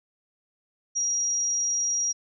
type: tone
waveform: sine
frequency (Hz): 5710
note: F8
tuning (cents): +37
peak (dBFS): -23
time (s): 0.95-2.13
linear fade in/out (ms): 20
effects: none